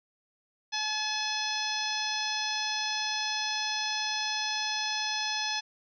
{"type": "harmonic tone with a mistuned harmonic", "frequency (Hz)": 857, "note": "A5", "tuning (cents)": -46, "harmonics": [1, 2, 3, 4, 5, 6, 7], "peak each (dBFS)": [-36, -37, -37, -36, -38, -35, -39], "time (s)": [0.72, 5.61], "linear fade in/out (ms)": 20, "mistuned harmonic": 5, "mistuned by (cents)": -38, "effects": []}